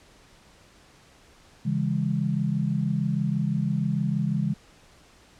sine chord, C# minor, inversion none, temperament equal with one note detuned, 138.59 / 164.81 / 203.7 Hz, C#3 / E3 / G#3, 0 / 0 / -33 cents, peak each -27 dBFS, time 1.65-4.54 s, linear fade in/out 10 ms, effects pink hiss -55 dBFS RMS until 5.39 s + low-pass 8000 Hz 12 dB/octave

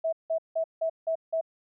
sine tone bursts, 650 Hz, E5, 24 cents flat, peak -24 dBFS, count 6, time 0.04-1.412 s, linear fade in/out 10 ms, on 87 ms, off 170 ms, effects none

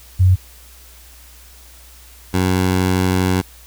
sine / 15% pulse tone pair in turn, 92.5 / 92.5 Hz, F#2 / F#2, 0 / 0 cents, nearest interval unison, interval 0 cents, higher neither, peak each -8 dBFS, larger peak neither, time 0.19-0.36 / 2.33-3.42 s, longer second, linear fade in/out 20 ms, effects added 60 Hz sine -43 dBFS peak until 3.66 s + white hiss -45 dBFS RMS until 3.66 s

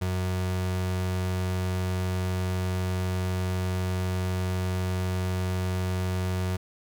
35% pulse tone, 92 Hz, F#2, 9 cents flat, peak -24 dBFS, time 0.01-6.57 s, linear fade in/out 10 ms, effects none

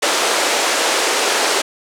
pink band-pass noise, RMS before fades -17 dBFS, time 0.02-1.62 s, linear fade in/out 10 ms, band 380 to 9200 Hz, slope 24 dB/octave, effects none

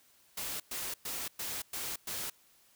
white noise bursts, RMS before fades -38 dBFS, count 6, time 0.37-2.3 s, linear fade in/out 5 ms, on 230 ms, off 110 ms, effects white hiss -65 dBFS RMS until 2.75 s

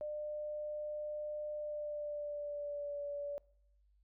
sine tone with pitch glide, 600 to 575.6 Hz, D5 to D5, +37 to -35 cents, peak -38 dBFS, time 0.01-3.38 s, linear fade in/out 0 ms, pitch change -72 cents, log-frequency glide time 1.52-3.03 s, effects noise-tail reverb RT60 0.7 s tail -24 dB re dry + added 50 Hz sine -67 dBFS peak until 4.03 s

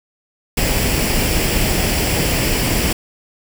pink noise with comb filter, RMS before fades -17 dBFS, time 0.57-2.93 s, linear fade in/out 5 ms, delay 0.39 ms, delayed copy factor +0.5, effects none

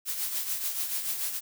blue noise with tremolo, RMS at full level -29 dBFS, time 0.05-1.41 s, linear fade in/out 50 ms, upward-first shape triangle, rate 6.9 Hz, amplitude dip 60%, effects none

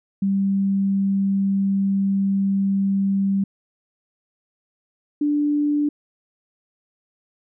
sine tone pair in turn, 196 / 293.7 Hz, G3 / D4, 0 / 0 cents, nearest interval perfect fifth, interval 700 cents, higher second, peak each -17 dBFS, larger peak neither, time 0.22-3.44 / 5.21-5.89 s, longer first, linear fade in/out 5 ms, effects none

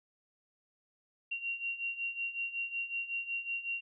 sine beating tone pair, 2752 / 2757.4 Hz, F7 / F7, -26 / -23 cents, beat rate 5.4 Hz, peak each -40 / -36 dBFS, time 1.31-3.81 s, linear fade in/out 10 ms, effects none

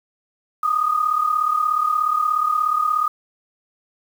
sine tone pair together, 1207.7 / 1244.5 Hz, D6 / D#6, +48 / 0 cents, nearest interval minor second, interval 52 cents, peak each -22 / -18 dBFS, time 0.63-3.08 s, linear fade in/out 5 ms, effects 7-bit

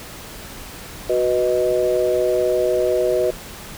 sine chord, B major, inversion second, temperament equal, 370 / 493.9 / 622.3 Hz, F#4 / B4 / D#5, 0 / 0 / 0 cents, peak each -20 dBFS, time 1.09-3.31 s, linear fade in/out 10 ms, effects pink hiss -36 dBFS RMS until 3.77 s

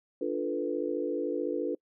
sine chord, B half-diminished seventh, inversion first, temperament equal, 293.7 / 349.2 / 440 / 493.9 Hz, D4 / F4 / A4 / B4, 0 / 0 / 0 / 0 cents, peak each -34 dBFS, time 0.21-1.75 s, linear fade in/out 5 ms, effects noise-tail reverb RT60 0.1 s tail -26 dB re dry

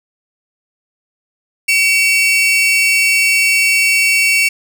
40% pulse tone pair together, 2265 / 2700 Hz, C#7 / E7, +37 / +41 cents, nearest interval minor third, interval 304 cents, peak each -12 dBFS, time 1.68-4.49 s, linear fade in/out 10 ms, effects none

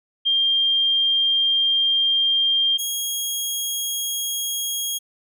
sine / 15% pulse tone pair in turn, 3195 / 3285 Hz, G7 / G#7, +32 / -20 cents, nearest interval unison, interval 48 cents, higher second, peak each -16 dBFS, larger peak neither, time 0.25-2.78 / 2.78-4.99 s, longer first, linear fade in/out 20 ms, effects none

